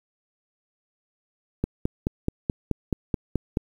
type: click train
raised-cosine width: 3 ms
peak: -10 dBFS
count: 10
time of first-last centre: 1.64-3.571 s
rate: 4.66 Hz
effects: 8-bit